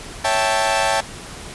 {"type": "chord", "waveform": "sawtooth", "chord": "A dominant seventh", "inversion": "first", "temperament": "equal", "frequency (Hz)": [554.4, 659.3, 784, 880], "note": ["C#5", "E5", "G5", "A5"], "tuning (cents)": [0, 0, 0, 0], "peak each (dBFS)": [-20, -19, -18, -17], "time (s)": [0.24, 1.01], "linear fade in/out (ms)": 10, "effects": ["pink hiss -35 dBFS RMS until 1.54 s", "resampled to 24000 Hz"]}